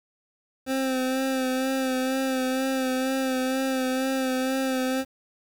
25% pulse tone with vibrato, 261.6 Hz, C4, in tune, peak -20 dBFS, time 0.66-5.05 s, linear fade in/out 50 ms, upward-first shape sine, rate 2.1 Hz, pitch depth 30 cents each way, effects 8-bit

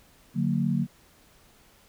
sine chord, D augmented, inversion none, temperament just, 146.83 / 183.54 / 229.4 Hz, D3 / F#3 / A#3, 0 / -14 / -28 cents, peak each -27 dBFS, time 0.34-0.87 s, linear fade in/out 50 ms, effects pink hiss -58 dBFS RMS until 1.88 s

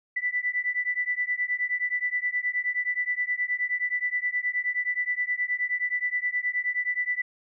sine beating tone pair, 1975.5 / 1985 Hz, B6 / B6, 0 / +8 cents, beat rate 9.5 Hz, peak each -28 dBFS, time 0.16-7.22 s, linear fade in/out 10 ms, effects none

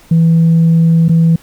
sine tone with dropouts, 164.81 Hz, E3, in tune, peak -4 dBFS, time 0.11-1.36 s, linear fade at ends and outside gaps 5 ms, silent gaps 1.084-1.094 s, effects tanh soft clip ceiling -3 dBFS + pink hiss -44 dBFS RMS until 1.42 s

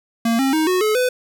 square tone with pitch steps, 230 / 268.8 / 314.2 / 367.2 / 429.2 / 501.6 Hz, A#3 / C4 / D#4 / F#4 / A4 / B4, -23 / +47 / +17 / -13 / -43 / +27 cents, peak -16 dBFS, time 0.25-1.09 s, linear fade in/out 5 ms, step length 140 ms, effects none

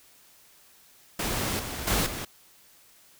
pink noise with level steps, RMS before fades -29 / -35 / -25 / -35 dBFS, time 1.19-2.25 s, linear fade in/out 5 ms, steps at 1.59 / 1.87 / 2.06 s, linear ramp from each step 5 ms, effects white hiss -57 dBFS RMS until 3.19 s

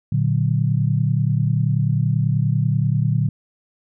sine chord, Bb augmented, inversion none, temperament equal, 116.54 / 146.83 / 185 Hz, Bb2 / D3 / F#3, 0 / 0 / 0 cents, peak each -19 / -19 / -25 dBFS, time 0.12-3.29 s, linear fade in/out 5 ms, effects none

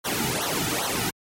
pink noise with flanger, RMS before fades -26 dBFS, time 0.04-1.11 s, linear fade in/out 20 ms, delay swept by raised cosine 0.4 to 1.9 ms, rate 2.5 Hz, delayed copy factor -0.95, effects high-pass 60 Hz 12 dB/octave + MP3 64 kbps

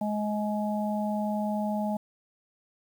harmonic tone, 210.3 Hz, G#3, 22 cents sharp, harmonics 1 / 3 / 4, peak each -28 / -33 / -34 dBFS, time 0.01-1.97 s, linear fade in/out 5 ms, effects 9-bit

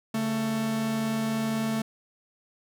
45% pulse tone pair together, 140 / 222 Hz, C#3 / A3, +18 / +16 cents, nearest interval minor sixth, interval 798 cents, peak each -36 / -26 dBFS, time 0.14-1.82 s, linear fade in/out 5 ms, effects none

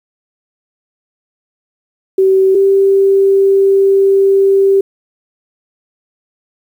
sine tone pair in turn, 382.5 / 391.2 Hz, G4 / G4, -42 / -4 cents, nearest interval unison, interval 38 cents, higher second, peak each -6 dBFS, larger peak neither, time 2.18-2.55 / 2.55-4.81 s, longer second, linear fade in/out 5 ms, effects 7-bit

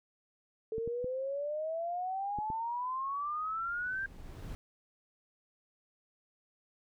sine exponential sweep, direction up, 440 to 1598 Hz, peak -33 dBFS, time 0.72-4.06 s, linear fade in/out 2 ms
clicks, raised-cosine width 3 ms, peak -29 dBFS, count 5, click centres 0.782 / 0.876 / 1.044 / 2.387 / 2.502 s
brown noise with exponential growth, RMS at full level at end -41 dBFS, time 2.8-4.55 s, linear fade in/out 0 ms, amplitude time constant 380 ms
effects none

